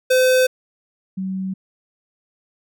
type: tone pair in turn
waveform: square / sine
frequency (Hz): 512 / 189.53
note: C5 / F#3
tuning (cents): -38 / +42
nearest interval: octave + perfect fourth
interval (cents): 1720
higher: first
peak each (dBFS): -13 / -22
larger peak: first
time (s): 0.1-0.47 / 1.17-1.54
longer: neither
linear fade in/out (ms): 10
effects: none